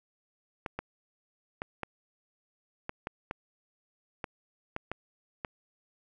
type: clicks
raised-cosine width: 0.5 ms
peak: -19 dBFS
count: 11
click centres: 0.662 / 0.79 / 1.619 / 1.833 / 2.894 / 3.071 / 3.311 / 4.242 / 4.764 / 4.916 / 5.448 s
effects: none